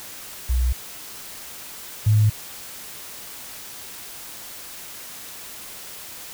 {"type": "tone pair in turn", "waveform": "sine", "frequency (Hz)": [61.74, 106.96], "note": ["B1", "A2"], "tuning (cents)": [0, -49], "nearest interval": "minor seventh", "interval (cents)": 951, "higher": "second", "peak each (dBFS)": [-17, -13], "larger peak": "second", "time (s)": [[0.49, 0.73], [2.06, 2.3]], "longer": "neither", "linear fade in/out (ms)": 10, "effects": ["white hiss -38 dBFS RMS until 6.33 s"]}